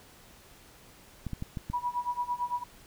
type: clicks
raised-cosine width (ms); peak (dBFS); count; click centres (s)
5; -22; 5; 1.267 / 1.333 / 1.424 / 1.572 / 1.7
type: tone with tremolo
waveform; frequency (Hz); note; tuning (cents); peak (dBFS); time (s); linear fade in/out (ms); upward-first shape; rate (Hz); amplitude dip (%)
sine; 974; B5; -24; -26; 1.73-2.64; 10; sine; 8.9; 90
effects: pink hiss -55 dBFS RMS until 2.86 s